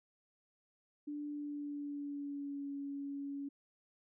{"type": "tone with pitch glide", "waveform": "sine", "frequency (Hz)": [293.7, 280.8], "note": ["D4", "C#4"], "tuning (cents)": [0, 22], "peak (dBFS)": -39, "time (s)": [1.07, 3.49], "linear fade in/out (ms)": 10, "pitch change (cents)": -78, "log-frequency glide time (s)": [1.27, 2.71], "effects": []}